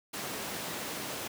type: high-pass noise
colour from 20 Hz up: pink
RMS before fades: -38 dBFS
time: 0.13-1.28 s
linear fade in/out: 10 ms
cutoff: 190 Hz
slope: 12 dB/octave
effects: none